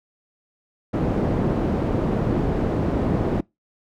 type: low-pass noise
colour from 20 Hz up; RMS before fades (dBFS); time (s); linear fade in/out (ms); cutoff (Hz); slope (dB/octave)
white; -22; 0.93-3.41; 10; 360; 12
effects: noise-tail reverb RT60 0.2 s tail -24 dB re dry